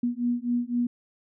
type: beating tone pair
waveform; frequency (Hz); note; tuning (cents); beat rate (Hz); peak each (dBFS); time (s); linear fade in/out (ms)
sine; 239.6 / 243.5; A#3 / B3; +48 / -24; 3.9; -27; 0.03-0.87; 5
effects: none